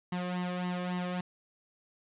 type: tone with flanger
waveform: sawtooth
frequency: 179.6 Hz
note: F3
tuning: 49 cents sharp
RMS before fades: -34 dBFS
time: 0.12-1.21 s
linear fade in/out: 5 ms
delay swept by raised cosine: 1 to 1.76 ms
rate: 3.6 Hz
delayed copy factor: +0.75
effects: resampled to 8000 Hz + 10-bit